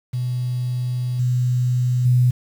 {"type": "tone with level steps", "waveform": "sine", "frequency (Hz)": 124.4, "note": "B2", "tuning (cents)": 13, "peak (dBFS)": [-20, -16, -12], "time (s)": [0.13, 2.31], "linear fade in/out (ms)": 10, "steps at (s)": [1.19, 2.05], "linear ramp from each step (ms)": 5, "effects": ["7-bit"]}